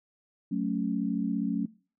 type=chord; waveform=sine; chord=F# minor; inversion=none; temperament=equal; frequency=185 / 220 / 277.2 Hz; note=F#3 / A3 / C#4; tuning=0 / 0 / 0 cents; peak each=-31 dBFS; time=0.51-1.66 s; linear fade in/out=10 ms; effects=noise-tail reverb RT60 0.4 s tail -22 dB re dry